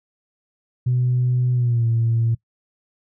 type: tone with pitch glide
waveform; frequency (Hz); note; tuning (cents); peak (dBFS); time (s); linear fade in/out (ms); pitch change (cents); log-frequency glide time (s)
sine; 124.7 to 115.01; B2 to A#2; +17 to -23; -15; 0.86-2.35; 10; -140; 1.53-1.86
effects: noise-tail reverb RT60 0.1 s tail -22 dB re dry + tanh soft clip ceiling -12 dBFS